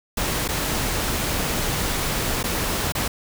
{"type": "noise with dropouts", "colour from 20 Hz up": "pink", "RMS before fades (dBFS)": -24, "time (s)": [0.17, 3.08], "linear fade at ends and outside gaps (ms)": 5, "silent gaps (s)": [[0.479, 0.487], [2.43, 2.439], [2.922, 2.95]], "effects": []}